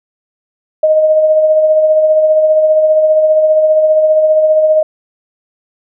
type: tone with tremolo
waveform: sine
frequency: 622.3 Hz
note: D#5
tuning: in tune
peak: -4 dBFS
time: 0.83-4.83 s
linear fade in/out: 5 ms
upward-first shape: triangle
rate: 15 Hz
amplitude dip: 45%
effects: none

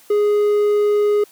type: tone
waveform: triangle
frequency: 415.3 Hz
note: G#4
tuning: in tune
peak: -11 dBFS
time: 0.1-1.24 s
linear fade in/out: 5 ms
effects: white hiss -49 dBFS RMS until 1.31 s + high-pass 150 Hz 12 dB/octave

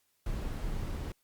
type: noise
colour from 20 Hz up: brown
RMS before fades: -35 dBFS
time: 0.26-1.12 s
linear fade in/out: 2 ms
effects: white hiss -74 dBFS RMS until 1.23 s + Opus 48 kbps

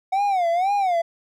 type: tone with vibrato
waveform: triangle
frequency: 741 Hz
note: F#5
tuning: 2 cents sharp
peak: -16 dBFS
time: 0.12-1.02 s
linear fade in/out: 10 ms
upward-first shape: sine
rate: 2 Hz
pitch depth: 170 cents each way
effects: none

